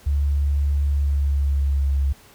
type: tone with pitch glide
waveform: sine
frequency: 71.3 to 68.95 Hz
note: C#2 to C#2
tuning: +49 to -9 cents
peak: -17 dBFS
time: 0.06-2.13 s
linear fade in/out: 10 ms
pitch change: -58 cents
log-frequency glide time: 0.85-2 s
effects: pink hiss -50 dBFS RMS until 2.34 s